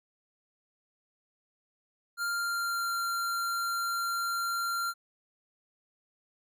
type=tone with pitch glide; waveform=square; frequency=1396.9 to 1380.1 Hz; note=F6 to F6; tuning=0 to -21 cents; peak=-30 dBFS; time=2.17-4.94 s; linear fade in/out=50 ms; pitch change=-21 cents; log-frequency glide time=2.28-2.93 s; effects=none